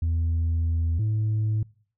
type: tone pair in turn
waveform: sine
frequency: 82.41 / 108.07 Hz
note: E2 / A2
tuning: 0 / -31 cents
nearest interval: perfect fourth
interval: 469 cents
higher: second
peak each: -19 dBFS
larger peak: neither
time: 0.02-0.99 / 0.99-1.63 s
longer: first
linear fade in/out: 5 ms
effects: noise-tail reverb RT60 0.5 s tail -25 dB re dry + tanh soft clip ceiling -20 dBFS